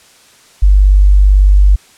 sine tone, 49 Hz, G1, in tune, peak -3 dBFS, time 0.62-1.76 s, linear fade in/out 10 ms, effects white hiss -44 dBFS RMS until 1.97 s + low-pass 9000 Hz 12 dB/octave

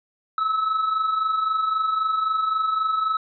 triangle tone pair together, 1276.2 / 1300 Hz, D#6 / E6, +44 / -24 cents, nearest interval unison, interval 32 cents, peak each -27 / -19 dBFS, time 0.38-3.17 s, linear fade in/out 2 ms, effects resampled to 11025 Hz

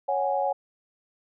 sine chord, C# suspended fourth, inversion none, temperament equal, 554.4 / 740 / 830.6 Hz, C#5 / F#5 / G#5, 0 / 0 / 0 cents, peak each -27 / -28 / -27 dBFS, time 0.08-0.53 s, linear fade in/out 10 ms, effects none

